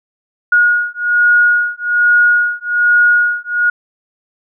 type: beating tone pair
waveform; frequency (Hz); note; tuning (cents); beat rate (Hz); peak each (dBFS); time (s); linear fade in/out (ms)
sine; 1442 / 1443.2; F#6 / F#6; -45 / -44; 1.2; -12; 0.52-3.7; 5
effects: none